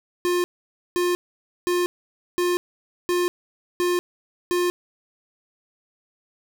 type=tone bursts; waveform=square; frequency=354.4 Hz; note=F4; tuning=25 cents sharp; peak=-20 dBFS; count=7; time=0.25-4.7 s; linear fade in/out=0 ms; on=190 ms; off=520 ms; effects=none